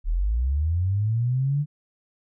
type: linear sweep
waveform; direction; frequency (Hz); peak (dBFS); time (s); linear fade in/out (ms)
sine; up; 35.34 to 149.6; -20; 0.04-1.66; 50
effects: none